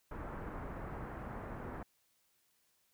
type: low-pass noise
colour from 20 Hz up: pink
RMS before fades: -44 dBFS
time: 0.11-1.83 s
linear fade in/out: 5 ms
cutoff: 1600 Hz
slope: 24 dB/octave
effects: white hiss -75 dBFS RMS until 2.93 s